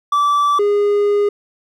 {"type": "tone pair in turn", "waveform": "triangle", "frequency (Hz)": [1160, 410.1], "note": ["D6", "G#4"], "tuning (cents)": [-22, -22], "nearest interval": "octave + tritone", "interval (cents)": 1800, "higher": "first", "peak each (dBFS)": -10, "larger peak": "neither", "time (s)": [[0.12, 0.59], [0.59, 1.29]], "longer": "second", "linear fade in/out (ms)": 5, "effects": []}